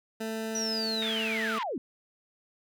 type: tone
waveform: 20% pulse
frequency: 221.7 Hz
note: A3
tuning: 13 cents sharp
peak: -27 dBFS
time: 0.2-1.59 s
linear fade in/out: 10 ms
type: linear sweep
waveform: sine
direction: down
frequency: 5920 to 210.3 Hz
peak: -30 dBFS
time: 0.55-1.78 s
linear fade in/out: 2 ms
type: band-pass noise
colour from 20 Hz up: white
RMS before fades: -39 dBFS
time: 1.02-1.63 s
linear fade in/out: 0 ms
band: 1400 to 3200 Hz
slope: 24 dB/octave
effects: none